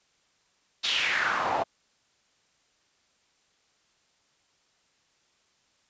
pink noise with band-pass filter sweep, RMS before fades -27 dBFS, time 0.83-1.64 s, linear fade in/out 20 ms, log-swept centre 3800 to 670 Hz, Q 3.5, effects white hiss -68 dBFS RMS until 5.89 s + resampled to 16000 Hz

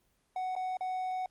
triangle tone with dropouts, 743 Hz, F#5, 7 cents sharp, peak -30 dBFS, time 0.36-1.26 s, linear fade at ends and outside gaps 2 ms, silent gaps 0.553-0.563 / 0.77-0.808 s, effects pink hiss -73 dBFS RMS until 1.3 s + Opus 24 kbps

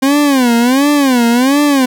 40% pulse tone with vibrato, 261.6 Hz, C4, in tune, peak -7 dBFS, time 0.02-1.86 s, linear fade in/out 10 ms, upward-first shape sine, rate 1.4 Hz, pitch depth 200 cents each way, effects none

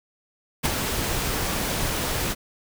pink noise with ADSR envelope, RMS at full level -20 dBFS, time 0.63-2.35 s, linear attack 25 ms, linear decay 18 ms, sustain -6 dB, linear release 33 ms, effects none

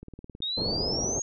click train, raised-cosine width 3 ms, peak -29 dBFS, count 8, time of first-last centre 0.03-0.404 s, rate 18.7 Hz
sine exponential sweep, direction up, 3651 to 6645 Hz, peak -28 dBFS, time 0.42-1.22 s, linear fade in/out 2 ms
white low-pass noise, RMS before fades -32 dBFS, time 0.57-1.2 s, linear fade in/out 10 ms, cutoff 600 Hz, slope 24 dB/octave
effects none

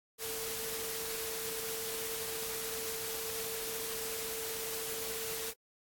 sine tone in noise, 450 Hz, A4, 39 cents sharp, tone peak -43 dBFS, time 0.18-5.54 s, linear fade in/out 50 ms, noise white, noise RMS -39 dBFS, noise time 0.18-5.54 s, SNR -7 dB, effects AAC 64 kbps

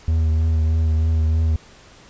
triangle tone with vibrato, 79.7 Hz, D#2, 42 cents sharp, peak -13 dBFS, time 0.08-1.56 s, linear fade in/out 0 ms, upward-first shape triangle, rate 3.2 Hz, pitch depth 28 cents each way, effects pink hiss -47 dBFS RMS until 2.09 s + resampled to 16000 Hz

